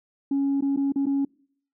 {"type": "tone with dropouts", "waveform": "sine", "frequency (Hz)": 277.2, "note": "C#4", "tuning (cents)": 0, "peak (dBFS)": -19, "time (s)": [0.31, 1.25], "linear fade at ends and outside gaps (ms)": 5, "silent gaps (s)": [[0.609, 0.622], [0.763, 0.772], [0.922, 0.958], [1.058, 1.066]], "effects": ["noise-tail reverb RT60 0.6 s tail -26 dB re dry", "tanh soft clip ceiling -18 dBFS"]}